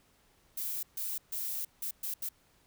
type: noise bursts at uneven times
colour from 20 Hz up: violet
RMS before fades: -36 dBFS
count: 6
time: 0.57-0.83 / 0.97-1.18 / 1.32-1.65 / 1.82-1.91 / 2.03-2.14 / 2.22-2.29 s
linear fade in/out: 5 ms
effects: pink hiss -67 dBFS RMS until 2.66 s